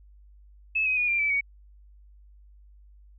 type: tone with pitch steps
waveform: sine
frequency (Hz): 2600 / 2525 / 2451 / 2380 / 2311 / 2244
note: E7 / D#7 / D#7 / D7 / D7 / C#7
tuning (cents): -24 / +25 / -27 / +22 / -28 / +21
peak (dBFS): -22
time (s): 0.75-1.41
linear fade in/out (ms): 10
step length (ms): 110
effects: added 50 Hz sine -50 dBFS peak until 3.18 s